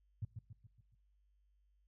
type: tone with echo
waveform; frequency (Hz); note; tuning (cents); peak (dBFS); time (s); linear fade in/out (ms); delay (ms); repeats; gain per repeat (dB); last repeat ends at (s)
sine; 108; A2; -32; -36; 0.22-0.25; 5; 140; 5; -6; 0.95
effects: noise-tail reverb RT60 0.9 s tail -24 dB re dry + added 50 Hz sine -70 dBFS peak until 1.87 s